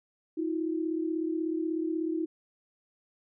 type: tone pair together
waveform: sine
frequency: 319.6 / 356 Hz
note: D#4 / F4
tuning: +47 / +33 cents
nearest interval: major second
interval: 186 cents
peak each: -29 / -34 dBFS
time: 0.37-2.26 s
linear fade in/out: 10 ms
effects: none